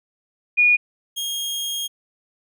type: tone pair in turn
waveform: sine / sawtooth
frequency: 2446 / 3250 Hz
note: D#7 / G#7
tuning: -30 / -38 cents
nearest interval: perfect fourth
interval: 492 cents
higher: second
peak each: -12 / -21 dBFS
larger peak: first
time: 0.57-0.77 / 1.16-1.88 s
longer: second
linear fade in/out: 20 ms
effects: none